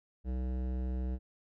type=tone with hard clipping; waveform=sine; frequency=63.3 Hz; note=B1; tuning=43 cents sharp; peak=-34 dBFS; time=0.24-1.19 s; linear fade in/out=50 ms; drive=15 dB; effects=none